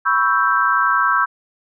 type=chord; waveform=sine; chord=C# half-diminished seventh; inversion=third; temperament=equal; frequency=987.8 / 1108.7 / 1318.5 / 1568 Hz; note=B5 / C#6 / E6 / G6; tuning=0 / 0 / 0 / 0 cents; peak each=-22 / -19 / -18 / -18 dBFS; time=0.05-1.26 s; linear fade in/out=20 ms; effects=none